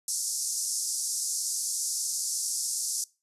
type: band-pass noise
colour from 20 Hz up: pink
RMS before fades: -31 dBFS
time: 0.08-3.04 s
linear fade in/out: 2 ms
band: 5200 to 11000 Hz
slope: 48 dB/octave
effects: noise-tail reverb RT60 0.3 s tail -23 dB re dry + resampled to 32000 Hz